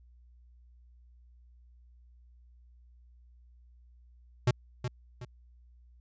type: tone with echo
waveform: square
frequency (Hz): 123.47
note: B2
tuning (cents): 0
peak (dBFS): -22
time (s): 4.47-4.51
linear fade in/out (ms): 5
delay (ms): 370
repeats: 2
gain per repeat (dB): -9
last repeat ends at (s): 5.25
effects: added 60 Hz sine -55 dBFS peak until 6 s + resampled to 16000 Hz